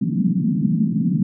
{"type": "band-pass noise", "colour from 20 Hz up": "white", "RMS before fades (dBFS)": -19, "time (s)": [0.01, 1.23], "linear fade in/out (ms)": 5, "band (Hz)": [150, 240], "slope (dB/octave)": 48, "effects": []}